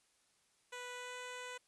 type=tone with pitch glide; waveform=10% pulse; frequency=493.9 to 497.9 Hz; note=B4 to B4; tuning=0 to +14 cents; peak=-36 dBFS; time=0.72-1.58 s; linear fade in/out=10 ms; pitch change=+14 cents; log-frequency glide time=0.94-1.16 s; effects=white hiss -74 dBFS RMS until 1.67 s + resampled to 24000 Hz